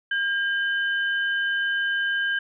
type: tone pair together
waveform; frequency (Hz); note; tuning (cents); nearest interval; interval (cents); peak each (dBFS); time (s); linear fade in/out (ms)
sine; 1607 / 3034; G6 / F#7; +43 / +43; major seventh; 1100; -22 / -32; 0.11-2.39; 5
effects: none